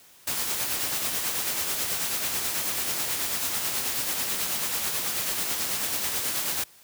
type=noise with tremolo; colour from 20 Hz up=white; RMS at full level=-27 dBFS; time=0.27-6.64 s; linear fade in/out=5 ms; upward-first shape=sine; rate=9.2 Hz; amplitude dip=35%; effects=white hiss -54 dBFS RMS until 6.83 s + high-pass 60 Hz 12 dB/octave